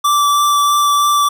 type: tone with vibrato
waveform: square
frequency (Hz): 1165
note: D6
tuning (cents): -14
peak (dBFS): -11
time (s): 0.04-1.29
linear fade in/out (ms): 10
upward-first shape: triangle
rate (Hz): 3.1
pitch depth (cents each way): 12
effects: none